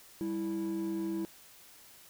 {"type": "tone pair together", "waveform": "triangle", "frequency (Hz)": [196, 328.5], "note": ["G3", "E4"], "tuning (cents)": [0, -6], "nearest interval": "major sixth", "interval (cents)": 894, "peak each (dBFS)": [-35, -30], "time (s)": [0.21, 1.25], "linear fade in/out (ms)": 0, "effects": ["tanh soft clip ceiling -26 dBFS", "white hiss -56 dBFS RMS until 2.09 s"]}